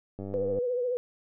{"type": "click train", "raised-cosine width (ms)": 2, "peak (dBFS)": -25, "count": 40, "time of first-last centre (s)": [0.19, 0.587], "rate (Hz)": 98.3}
{"type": "tone with vibrato", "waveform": "sine", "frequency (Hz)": 493.9, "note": "B4", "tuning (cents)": 0, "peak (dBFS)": -26, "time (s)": [0.34, 0.97], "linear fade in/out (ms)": 0, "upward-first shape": "triangle", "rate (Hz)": 14, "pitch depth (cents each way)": 62}
{"effects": []}